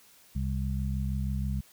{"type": "harmonic tone", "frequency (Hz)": 66.2, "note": "C2", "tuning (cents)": 21, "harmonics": [1, 2, 3], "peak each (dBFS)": [-30, -33, -35], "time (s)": [0.35, 1.61], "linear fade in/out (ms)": 10, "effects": ["white hiss -58 dBFS RMS until 1.72 s"]}